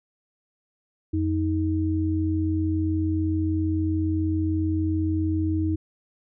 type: tone pair together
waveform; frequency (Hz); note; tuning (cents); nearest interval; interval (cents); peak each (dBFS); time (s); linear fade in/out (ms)
sine; 88.5 / 315.4; F2 / D#4; +23 / +24; octave + minor seventh; 2201; -24; 1.13-5.76; 10
effects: none